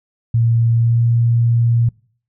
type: tone with pitch glide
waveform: sine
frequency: 115.9 to 117.45 Hz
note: A#2 to A#2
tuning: -10 to +13 cents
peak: -11 dBFS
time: 0.34-1.89 s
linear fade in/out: 5 ms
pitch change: +23 cents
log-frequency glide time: 0.75-1.02 s
effects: noise-tail reverb RT60 0.5 s tail -25 dB re dry

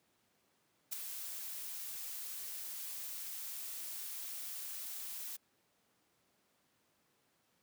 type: noise with ADSR envelope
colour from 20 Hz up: blue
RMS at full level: -36 dBFS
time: 0.91-5.37 s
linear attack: 22 ms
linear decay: 3 ms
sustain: -8 dB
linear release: 15 ms
effects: pink hiss -75 dBFS RMS until 7.62 s + high-pass 150 Hz 12 dB/octave

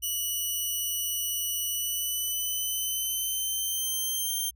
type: tone with pitch glide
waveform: 5% pulse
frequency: 2946 to 3157 Hz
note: F#7 to G7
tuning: -8 to +12 cents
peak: -20 dBFS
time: 0.02-4.51 s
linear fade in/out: 20 ms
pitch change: +120 cents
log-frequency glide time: 1.66-4.32 s
effects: added 60 Hz sine -55 dBFS peak until 4.55 s

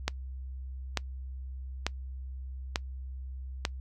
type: click train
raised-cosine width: 0.2 ms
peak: -10 dBFS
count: 5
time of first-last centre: 0.08-3.651 s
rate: 1.12 Hz
effects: noise-tail reverb RT60 0.1 s tail -24 dB re dry + added 65 Hz sine -37 dBFS peak until 3.8 s

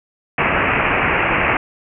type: low-pass noise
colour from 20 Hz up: white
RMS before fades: -17 dBFS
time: 0.38-1.57 s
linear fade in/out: 2 ms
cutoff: 2700 Hz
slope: 96 dB/octave
effects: none

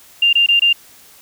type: tone bursts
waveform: sine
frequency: 2794 Hz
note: F7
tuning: in tune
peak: -9 dBFS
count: 4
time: 0.22-0.729 s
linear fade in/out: 5 ms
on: 110 ms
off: 23 ms
effects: white hiss -45 dBFS RMS until 1.21 s

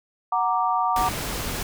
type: chord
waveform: sine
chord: Gb augmented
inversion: none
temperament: equal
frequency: 740 / 932.3 / 1174.7 Hz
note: Gb5 / Bb5 / D6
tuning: 0 / 0 / 0 cents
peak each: -24 dBFS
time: 0.32-1.09 s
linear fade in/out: 5 ms
type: noise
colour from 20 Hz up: pink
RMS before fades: -29 dBFS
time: 0.96-1.63 s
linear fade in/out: 2 ms
effects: none

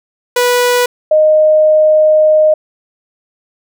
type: tone pair in turn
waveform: sawtooth / sine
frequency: 490.6 / 618.1 Hz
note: B4 / D#5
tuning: -12 / -12 cents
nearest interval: major third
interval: 400 cents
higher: second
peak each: -5 dBFS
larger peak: neither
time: 0.36-0.86 / 1.11-2.54 s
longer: second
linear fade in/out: 5 ms
effects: none

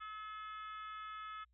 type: harmonic tone with a mistuned harmonic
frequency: 429.4 Hz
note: A4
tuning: 42 cents flat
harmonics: 3 / 4 / 5 / 6 / 7 / 8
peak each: -45 / -55 / -58 / -62 / -64 / -60 dBFS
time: 0-1.45 s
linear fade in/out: 20 ms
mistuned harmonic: 5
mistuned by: -20 cents
effects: added 60 Hz sine -70 dBFS peak until 1.53 s

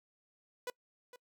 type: tone with echo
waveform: sawtooth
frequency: 493.9 Hz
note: B4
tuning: in tune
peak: -33 dBFS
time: 0.67-0.7 s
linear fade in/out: 2 ms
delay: 460 ms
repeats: 1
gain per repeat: -14 dB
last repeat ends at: 1.16 s
effects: noise-tail reverb RT60 0.1 s tail -25 dB re dry

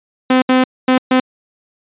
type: tone bursts at uneven times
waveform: sawtooth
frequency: 256.9 Hz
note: C4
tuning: 32 cents flat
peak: -5 dBFS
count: 4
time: 0.3-0.42 / 0.49-0.64 / 0.88-0.98 / 1.11-1.2 s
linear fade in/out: 5 ms
effects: resampled to 8000 Hz

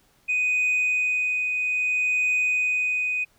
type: tone with tremolo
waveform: sine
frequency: 2494 Hz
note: D#7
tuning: 3 cents sharp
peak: -17 dBFS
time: 0.28-3.25 s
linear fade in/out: 20 ms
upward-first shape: triangle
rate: 0.61 Hz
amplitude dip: 45%
effects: tanh soft clip ceiling -18 dBFS + pink hiss -62 dBFS RMS until 3.38 s

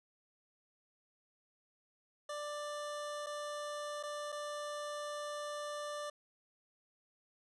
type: tone with dropouts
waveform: 25% pulse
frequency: 590 Hz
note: D5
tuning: 8 cents sharp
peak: -36 dBFS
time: 2.29-6.1 s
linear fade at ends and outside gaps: 5 ms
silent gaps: 3.263-3.267 / 4.029-4.034 / 4.321-4.324 s
effects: resampled to 24000 Hz

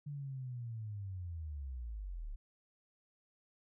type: linear sweep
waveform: sine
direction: down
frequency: 147.3 to 32.97 Hz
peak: -40 dBFS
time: 0.06-2.36 s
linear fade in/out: 10 ms
effects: none

